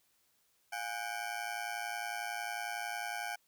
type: ring-modulated tone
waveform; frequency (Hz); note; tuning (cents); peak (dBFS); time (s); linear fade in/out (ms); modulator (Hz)
20% pulse; 765; G5; -42; -29; 0.72-3.36; 10; 55.5
effects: white hiss -73 dBFS RMS until 3.47 s